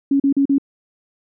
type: tone bursts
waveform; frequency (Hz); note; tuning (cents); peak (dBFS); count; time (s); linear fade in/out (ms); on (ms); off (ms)
sine; 277.2; C#4; 0; -12; 4; 0.11-0.583; 5; 89; 39
effects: none